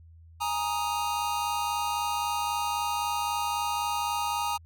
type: chord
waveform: square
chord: Ab suspended second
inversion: none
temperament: just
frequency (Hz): 830.6 / 934.4 / 1245.9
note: Ab5 / Bb5 / Eb6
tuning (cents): 0 / +4 / +2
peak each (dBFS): -33 / -31 / -34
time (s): 0.4-4.58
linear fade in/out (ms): 20
effects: added 82 Hz sine -49 dBFS peak until 4.65 s